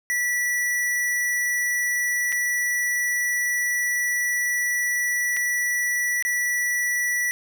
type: tone with dropouts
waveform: square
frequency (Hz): 1954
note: B6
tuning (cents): -19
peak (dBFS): -22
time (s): 0.1-7.31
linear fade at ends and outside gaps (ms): 0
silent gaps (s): 2.321-2.325 / 5.366-5.369 / 6.225-6.25
effects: none